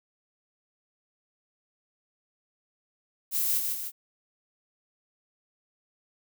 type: noise with echo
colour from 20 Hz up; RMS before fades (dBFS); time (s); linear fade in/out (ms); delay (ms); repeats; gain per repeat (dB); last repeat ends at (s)
violet; -27; 3.31-3.62; 50; 150; 2; -4; 3.92
effects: none